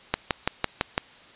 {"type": "click train", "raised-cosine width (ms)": 0.3, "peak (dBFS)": -5, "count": 6, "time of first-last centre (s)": [0.14, 0.979], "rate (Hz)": 5.96, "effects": ["white hiss -50 dBFS RMS until 1.35 s", "resampled to 8000 Hz"]}